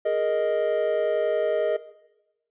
triangle chord, Ab suspended second, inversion none, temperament equal, 415.3 / 466.2 / 622.3 Hz, Ab4 / Bb4 / Eb5, 0 / 0 / 0 cents, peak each -26 / -25 / -21 dBFS, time 0.05-1.77 s, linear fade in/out 10 ms, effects noise-tail reverb RT60 1.0 s tail -17 dB re dry + resampled to 8000 Hz

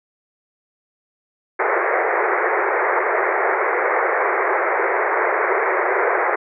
pink band-pass noise, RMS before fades -19 dBFS, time 1.59-6.36 s, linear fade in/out 10 ms, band 360 to 2200 Hz, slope 96 dB/octave, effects none

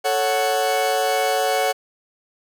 40% pulse chord, F# minor, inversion first, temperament equal, 440 / 554.4 / 740 Hz, A4 / C#5 / F#5, 0 / 0 / 0 cents, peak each -24 / -22 / -20 dBFS, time 0.04-1.73 s, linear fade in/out 20 ms, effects none

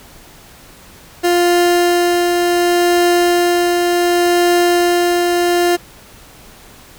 30% pulse tone with tremolo, 350.1 Hz, F4, 4 cents sharp, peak -7 dBFS, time 1.23-5.77 s, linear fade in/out 20 ms, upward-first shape triangle, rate 0.68 Hz, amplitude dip 30%, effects pink hiss -41 dBFS RMS until 6.98 s

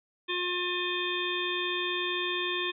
harmonic tone, 356.9 Hz, F4, 38 cents sharp, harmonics 1 / 3 / 5 / 7 / 9 / 10, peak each -34 / -37 / -36 / -35 / -37 / -35 dBFS, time 0.28-2.72 s, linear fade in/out 20 ms, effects none

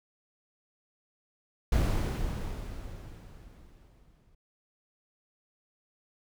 brown noise with exponential decay, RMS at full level -24 dBFS, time 1.72-4.35 s, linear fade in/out 5 ms, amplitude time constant 570 ms, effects none

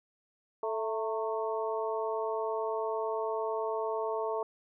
harmonic tone with a mistuned harmonic, 220 Hz, A3, in tune, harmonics 2 / 3 / 4 / 5, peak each -33 / -36 / -37 / -39 dBFS, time 0.63-4.43 s, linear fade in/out 2 ms, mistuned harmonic 4, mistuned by +56 cents, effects none

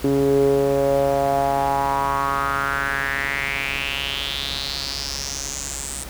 sawtooth tone with band-pass filter sweep, 138.59 Hz, C#3, in tune, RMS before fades -22 dBFS, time 0.04-6.04 s, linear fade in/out 5 ms, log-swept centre 340 to 8700 Hz, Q 4.9, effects added 60 Hz sine -37 dBFS peak until 6.09 s + pink hiss -37 dBFS RMS until 6.09 s

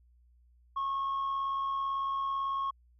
sine tone with amplitude modulation, 1092 Hz, C#6, 26 cents flat, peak -26 dBFS, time 0.76-2.71 s, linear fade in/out 10 ms, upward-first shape sine, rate 78 Hz, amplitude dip 35%, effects tanh soft clip ceiling -28 dBFS + added 60 Hz sine -60 dBFS peak until 2.99 s

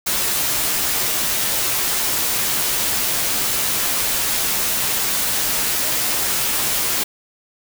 white noise with comb filter, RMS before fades -20 dBFS, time 0.06-7.04 s, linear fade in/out 10 ms, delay 12 ms, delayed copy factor -0.5, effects none

